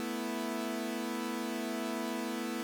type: chord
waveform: sawtooth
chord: A suspended second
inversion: none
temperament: equal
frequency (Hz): 220 / 246.9 / 329.6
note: A3 / B3 / E4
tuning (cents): 0 / 0 / 0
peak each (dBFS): -35 / -34 / -35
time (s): 0-2.63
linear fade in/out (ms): 0
effects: none